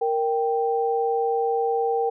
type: tone pair together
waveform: sine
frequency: 465.1 / 784 Hz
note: A#4 / G5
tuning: -4 / 0 cents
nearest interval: major sixth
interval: 904 cents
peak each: -22 / -24 dBFS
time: 0.01-2.1 s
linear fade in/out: 10 ms
effects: none